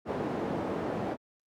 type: band-pass noise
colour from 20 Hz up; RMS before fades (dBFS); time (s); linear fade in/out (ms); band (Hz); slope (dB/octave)
white; -33; 0.05-1.17; 50; 150 to 520; 12
effects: Opus 48 kbps